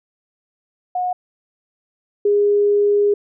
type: tone pair in turn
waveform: sine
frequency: 726 / 409.9 Hz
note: F#5 / G#4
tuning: -33 / -23 cents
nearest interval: minor seventh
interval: 990 cents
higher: first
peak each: -18 / -12 dBFS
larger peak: second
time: 0.95-1.13 / 2.25-3.14 s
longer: second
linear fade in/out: 5 ms
effects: none